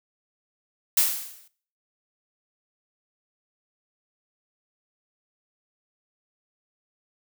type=noise with exponential decay; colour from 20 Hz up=blue; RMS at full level=-17 dBFS; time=0.97-1.48 s; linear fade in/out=5 ms; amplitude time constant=110 ms; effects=noise-tail reverb RT60 0.5 s tail -19 dB re dry